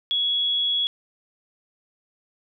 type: tone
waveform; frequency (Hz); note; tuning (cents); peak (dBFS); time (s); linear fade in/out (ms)
sine; 3354; G#7; +16; -20; 0.11-0.87; 0
effects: none